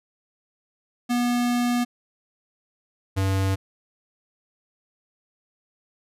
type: tone pair in turn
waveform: square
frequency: 242.6 / 96.28 Hz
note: B3 / G2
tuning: -31 / -31 cents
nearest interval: octave + major third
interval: 1600 cents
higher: first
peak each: -21 dBFS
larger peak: neither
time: 1.09-1.85 / 3.16-3.56 s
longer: first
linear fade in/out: 20 ms
effects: resampled to 32000 Hz